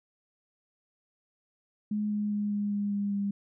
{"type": "tone with pitch steps", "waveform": "sine", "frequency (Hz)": [210, 208.4, 206.9, 205.3, 203.8, 202.3, 200.7], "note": ["G#3", "G#3", "G#3", "G#3", "G#3", "G#3", "G3"], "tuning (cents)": [19, 6, -6, -20, -32, -45, 41], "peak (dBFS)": -27, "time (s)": [1.91, 3.31], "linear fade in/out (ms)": 5, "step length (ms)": 200, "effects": []}